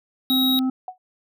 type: tone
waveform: square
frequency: 3809 Hz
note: A#7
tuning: 37 cents sharp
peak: -20 dBFS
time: 0.3-0.59 s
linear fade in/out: 0 ms
type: harmonic tone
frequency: 259.7 Hz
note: C4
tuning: 13 cents flat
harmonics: 1 / 3 / 5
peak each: -19 / -36 / -40 dBFS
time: 0.3-0.7 s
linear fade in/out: 5 ms
type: tone with exponential decay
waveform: sine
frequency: 740 Hz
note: F#5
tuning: in tune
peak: -25 dBFS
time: 0.88-0.98 s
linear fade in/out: 2 ms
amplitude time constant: 20 ms
effects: none